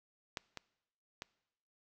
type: clicks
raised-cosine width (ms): 0.2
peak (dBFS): -20 / -25 / -24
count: 3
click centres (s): 0.372 / 0.573 / 1.221
effects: noise-tail reverb RT60 0.9 s tail -23 dB re dry